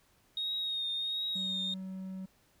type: tone with vibrato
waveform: sine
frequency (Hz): 3729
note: A#7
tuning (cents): 0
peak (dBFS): -31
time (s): 0.37-1.74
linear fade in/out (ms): 2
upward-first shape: triangle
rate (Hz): 1.4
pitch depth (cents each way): 39
type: tone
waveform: triangle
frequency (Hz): 188.8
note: F#3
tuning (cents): +35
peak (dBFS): -36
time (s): 1.35-2.26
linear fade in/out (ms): 10
effects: tanh soft clip ceiling -27 dBFS + pink hiss -68 dBFS RMS until 2.6 s